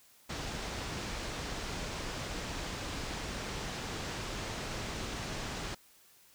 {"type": "low-pass noise", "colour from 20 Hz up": "pink", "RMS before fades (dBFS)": -39, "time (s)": [0.29, 5.75], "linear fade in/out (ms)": 10, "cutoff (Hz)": 7300, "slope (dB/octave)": 24, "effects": ["white hiss -62 dBFS RMS until 6.34 s"]}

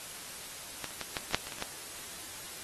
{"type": "clicks", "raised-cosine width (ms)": 0.2, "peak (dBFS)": [-17, -29, -18, -14, -21, -7, -22, -22, -25, -15], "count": 10, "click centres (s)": [0.843, 0.907, 1.013, 1.168, 1.31, 1.346, 1.47, 1.522, 1.585, 1.624], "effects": ["white hiss -44 dBFS RMS until 2.63 s", "AAC 32 kbps"]}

